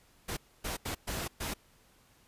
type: noise bursts at uneven times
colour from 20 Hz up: pink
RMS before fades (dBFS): -36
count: 5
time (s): 0.28-0.37 / 0.64-0.77 / 0.85-0.95 / 1.07-1.28 / 1.4-1.54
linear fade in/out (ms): 10
effects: pink hiss -64 dBFS RMS until 2.27 s + resampled to 32000 Hz